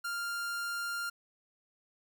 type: tone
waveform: 45% pulse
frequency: 1396.9 Hz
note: F6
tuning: in tune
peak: -34 dBFS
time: 0.04-1.1 s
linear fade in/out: 10 ms
effects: none